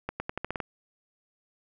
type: accelerating click train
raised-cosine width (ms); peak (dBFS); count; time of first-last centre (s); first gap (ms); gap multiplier
0.5; -16; 8; 0.09-0.602; 110; 0.86
effects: none